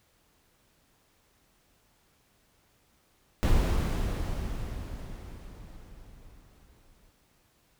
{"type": "noise with exponential decay", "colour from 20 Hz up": "brown", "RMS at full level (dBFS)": -22, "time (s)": [3.43, 7.11], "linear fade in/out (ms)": 0, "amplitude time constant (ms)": 800, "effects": ["pink hiss -67 dBFS RMS until 7.79 s"]}